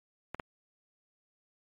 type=clicks; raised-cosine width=0.5 ms; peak=-21 dBFS; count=2; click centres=0.346 / 0.398 s; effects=MP3 48 kbps